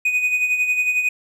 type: tone with tremolo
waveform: triangle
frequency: 2489 Hz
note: D#7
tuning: in tune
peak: -13 dBFS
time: 0.05-1.09 s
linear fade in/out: 5 ms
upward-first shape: sine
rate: 11 Hz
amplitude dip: 55%
effects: none